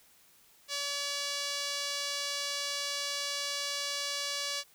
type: tone with band-pass filter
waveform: sawtooth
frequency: 570 Hz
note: C#5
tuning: 48 cents sharp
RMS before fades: -35 dBFS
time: 0.68-4.64 s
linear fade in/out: 50 ms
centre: 4800 Hz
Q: 1.4
effects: white hiss -62 dBFS RMS until 4.74 s